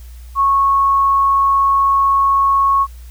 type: tone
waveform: sine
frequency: 1101 Hz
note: C#6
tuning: 12 cents flat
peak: -10 dBFS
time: 0.35-2.87 s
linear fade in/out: 50 ms
effects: added 60 Hz sine -32 dBFS peak until 3.1 s + white hiss -49 dBFS RMS until 3.1 s